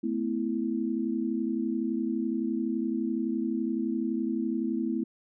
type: chord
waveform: sine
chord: A suspended second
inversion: none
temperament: equal with one note detuned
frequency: 220 / 251.8 / 329.6 Hz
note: A3 / B3 / E4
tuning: 0 / +34 / 0 cents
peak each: -31 dBFS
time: 0.03-5.04 s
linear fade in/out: 10 ms
effects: none